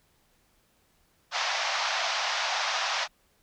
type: band-pass noise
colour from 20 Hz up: pink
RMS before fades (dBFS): -29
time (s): 1.31-3.08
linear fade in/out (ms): 50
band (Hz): 650 to 6000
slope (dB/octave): 48
effects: pink hiss -67 dBFS RMS until 3.42 s